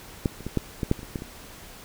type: clicks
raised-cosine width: 3 ms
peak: -9 / -27 / -18 / -9 / -13 / -7 / -26 / -25 / -16 / -30 / -23 dBFS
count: 11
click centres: 0.258 / 0.407 / 0.466 / 0.573 / 0.832 / 0.914 / 0.992 / 1.031 / 1.158 / 1.189 / 1.221 s
effects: pink hiss -45 dBFS RMS until 1.84 s